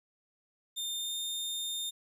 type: tone with pitch glide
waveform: sawtooth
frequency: 3619 to 3640 Hz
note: A7 to A#7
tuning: +48 to -42 cents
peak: -31 dBFS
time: 0.76-1.91 s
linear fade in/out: 20 ms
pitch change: +10 cents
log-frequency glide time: 0.99-1.15 s
effects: 12-bit